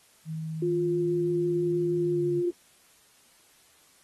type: tone with pitch glide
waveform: sine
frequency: 158.9 to 147.41 Hz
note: D#3 to D3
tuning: +37 to +7 cents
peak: -31 dBFS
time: 0.25-2.43 s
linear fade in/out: 50 ms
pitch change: -130 cents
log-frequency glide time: 2.02-2.28 s
type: tone with vibrato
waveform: sine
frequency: 350 Hz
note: F4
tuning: 4 cents sharp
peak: -24 dBFS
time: 0.62-2.51 s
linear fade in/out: 5 ms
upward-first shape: sine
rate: 6.2 Hz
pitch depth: 8 cents each way
effects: white hiss -60 dBFS RMS until 4.03 s + AAC 32 kbps